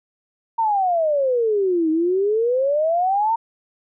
sine exponential two-way sweep, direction down then up, 930 to 310.9 to 930 Hz, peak -16 dBFS, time 0.58-3.36 s, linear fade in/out 10 ms, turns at 1.9 s, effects none

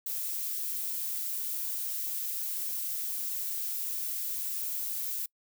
violet noise, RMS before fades -34 dBFS, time 0.06-5.26 s, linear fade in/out 5 ms, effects noise-tail reverb RT60 0.1 s tail -26 dB re dry

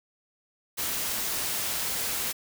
white noise, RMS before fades -30 dBFS, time 0.77-2.33 s, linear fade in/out 20 ms, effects none

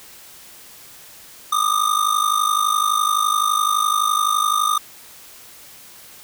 square ring-modulated tone, 1215 Hz, D#6, 42 cents flat, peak -14 dBFS, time 1.52-4.78 s, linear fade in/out 5 ms, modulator 25.9 Hz, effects white hiss -43 dBFS RMS until 6.23 s

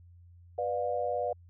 sine chord, B diminished, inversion none, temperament just, 493.9 / 592.7 / 711.2 Hz, B4 / D5 / F5, 0 / +16 / +31 cents, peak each -33 dBFS, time 0.58-1.33 s, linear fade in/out 5 ms, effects added 87 Hz sine -52 dBFS peak until 1.49 s

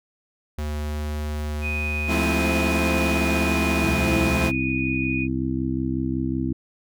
square tone, 75.1 Hz, D2, 39 cents sharp, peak -26 dBFS, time 0.58-4.5 s, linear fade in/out 5 ms
sine tone with pitch glide, 2489 to 2472 Hz, D#7 to D#7, 0 to -12 cents, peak -26 dBFS, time 1.61-5.28 s, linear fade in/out 50 ms, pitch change -12 cents, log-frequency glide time 1.74-3.44 s
sawtooth chord, F major seventh, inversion none, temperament equal with one note detuned, 174.61 / 214.7 / 261.6 / 329.6 Hz, F3 / A3 / C4 / E4, 0 / -42 / 0 / 0 cents, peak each -23 dBFS, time 2.07-4.52 s, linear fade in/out 50 ms
harmonic tone, 65.41 Hz, C2, in tune, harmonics 1 / 2 / 3 / 4 / 5, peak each -31 / -29 / -32 / -26 / -28 dBFS, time 3.83-6.53 s, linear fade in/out 5 ms
effects none

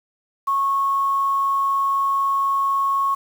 sine tone with quantisation, 1099 Hz, C#6, 15 cents flat, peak -17 dBFS, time 0.47-3.15 s, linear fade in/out 10 ms, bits 7, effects none

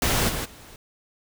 pink noise with level steps, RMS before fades -22 / -29 / -46 dBFS, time 0.02-0.76 s, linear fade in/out 2 ms, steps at 0.28 / 0.44 s, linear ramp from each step 20 ms, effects none

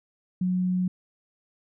sine tone, 182.6 Hz, F#3, 23 cents flat, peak -22 dBFS, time 0.41-0.88 s, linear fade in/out 5 ms, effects none

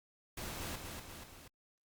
pink noise with echo, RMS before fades -43 dBFS, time 0.37-0.76 s, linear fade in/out 5 ms, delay 240 ms, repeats 3, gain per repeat -4 dB, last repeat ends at 1.48 s, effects Opus 48 kbps

